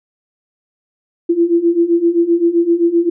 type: beating tone pair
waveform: sine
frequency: 335.3 / 343 Hz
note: E4 / F4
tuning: +30 / -31 cents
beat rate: 7.7 Hz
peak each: -15 / -12 dBFS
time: 1.29-3.1 s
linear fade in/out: 10 ms
effects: none